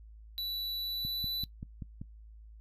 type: tone with pitch glide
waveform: square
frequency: 3951 to 3976 Hz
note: B7 to B7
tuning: 0 to +11 cents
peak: -34 dBFS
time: 0.38-1.44 s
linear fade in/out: 0 ms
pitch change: +11 cents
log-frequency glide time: 0.79-1.32 s
type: click train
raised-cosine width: 5 ms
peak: -28 dBFS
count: 6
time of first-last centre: 1.05-2.015 s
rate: 5.18 Hz
effects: noise-tail reverb RT60 0.1 s tail -20 dB re dry + added 54 Hz sine -49 dBFS peak until 2.6 s